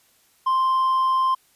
sine tone with hard clipping, 1046.5 Hz, C6, in tune, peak -18 dBFS, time 0.46-1.35 s, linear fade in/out 10 ms, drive 2 dB, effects white hiss -60 dBFS RMS until 1.55 s + resampled to 32000 Hz

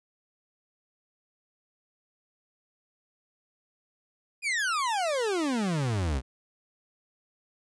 40% pulse exponential sweep, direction down, 2500 to 60.8 Hz, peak -25 dBFS, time 4.42-6.22 s, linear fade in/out 50 ms, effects resampled to 22050 Hz

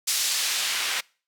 white noise with band-pass filter sweep, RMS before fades -26 dBFS, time 0.07-1.01 s, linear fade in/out 10 ms, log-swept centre 5700 to 2100 Hz, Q 0.8, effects noise-tail reverb RT60 0.4 s tail -26 dB re dry

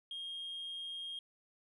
triangle tone, 3236 Hz, G#7, 46 cents flat, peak -38 dBFS, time 0.11-1.19 s, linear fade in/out 2 ms, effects tanh soft clip ceiling -36 dBFS + resampled to 32000 Hz

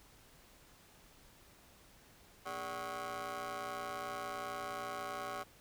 20% pulse ring-modulated tone, 174.61 Hz, F3, in tune, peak -32 dBFS, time 2.45-5.44 s, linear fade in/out 20 ms, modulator 929 Hz, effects pink hiss -62 dBFS RMS until 5.6 s

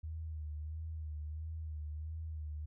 sine tone with vibrato, 77.78 Hz, D#2, in tune, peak -39 dBFS, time 0.03-2.66 s, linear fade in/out 10 ms, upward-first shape sine, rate 1.5 Hz, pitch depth 54 cents each way, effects none

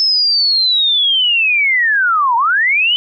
sine linear two-way sweep, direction down then up, 5274 to 901 to 3062 Hz, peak -10 dBFS, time 0-2.96 s, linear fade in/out 0 ms, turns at 2.36 s, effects none

